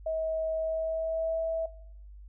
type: tone with pitch glide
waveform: sine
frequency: 640 to 652.3 Hz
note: D#5 to E5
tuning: +49 to -18 cents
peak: -28 dBFS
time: 0.06-1.66 s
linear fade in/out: 5 ms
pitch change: +33 cents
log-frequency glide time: 0.54-1.39 s
effects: noise-tail reverb RT60 0.7 s tail -19 dB re dry + added 50 Hz sine -45 dBFS peak until 2.28 s